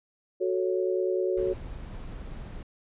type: chord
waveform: sine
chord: F# minor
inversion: none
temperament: equal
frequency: 370 / 440 / 554.4 Hz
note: F#4 / A4 / C#5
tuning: 0 / 0 / 0 cents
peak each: -26 / -31 / -31 dBFS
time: 0.4-1.54 s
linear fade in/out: 20 ms
type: noise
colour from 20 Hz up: brown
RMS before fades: -39 dBFS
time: 1.37-2.63 s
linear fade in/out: 5 ms
effects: resampled to 8000 Hz